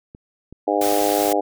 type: clicks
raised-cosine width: 3 ms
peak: -26 dBFS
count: 2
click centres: 0.149 / 0.526 s
type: harmonic tone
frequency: 101.9 Hz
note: G#2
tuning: 32 cents flat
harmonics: 3 / 4 / 5 / 6 / 7 / 8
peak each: -24 / -24 / -24 / -24 / -24 / -24 dBFS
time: 0.67-1.41 s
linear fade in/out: 10 ms
type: noise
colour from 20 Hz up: white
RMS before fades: -27 dBFS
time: 0.81-1.33 s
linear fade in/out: 5 ms
effects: none